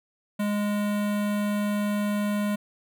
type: tone with notch filter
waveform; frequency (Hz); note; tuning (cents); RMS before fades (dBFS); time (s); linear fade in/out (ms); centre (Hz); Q
square; 206.6; G#3; -9; -26; 0.39-2.56; 10; 5300; 1.2
effects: none